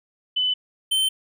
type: tone pair in turn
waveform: sine / square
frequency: 3008 / 3093 Hz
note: F#7 / G7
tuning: +28 / -24 cents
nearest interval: unison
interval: 48 cents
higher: second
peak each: -19 dBFS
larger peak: neither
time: 0.36-0.54 / 0.91-1.09 s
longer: neither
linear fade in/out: 10 ms
effects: none